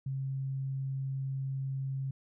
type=tone; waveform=sine; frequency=134.7 Hz; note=C#3; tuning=49 cents flat; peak=-32 dBFS; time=0.06-2.11 s; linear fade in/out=5 ms; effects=none